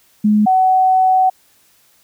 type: tone pair in turn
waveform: sine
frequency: 211 / 750.4 Hz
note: G#3 / F#5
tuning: +28 / +24 cents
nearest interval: octave + minor seventh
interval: 2196 cents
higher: second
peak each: -9 dBFS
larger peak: neither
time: 0.24-0.46 / 0.46-1.3 s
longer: second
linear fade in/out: 10 ms
effects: white hiss -54 dBFS RMS until 2.03 s